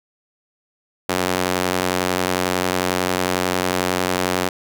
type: tone with high-pass filter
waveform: sawtooth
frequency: 91.1 Hz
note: F#2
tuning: 26 cents flat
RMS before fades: -21 dBFS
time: 1.09-4.49 s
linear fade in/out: 5 ms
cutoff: 320 Hz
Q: 0.64
effects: none